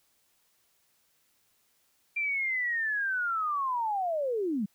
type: linear sweep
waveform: sine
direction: down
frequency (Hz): 2379 to 185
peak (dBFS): -27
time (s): 2.16-4.66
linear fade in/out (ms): 10
effects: white hiss -70 dBFS RMS until 4.74 s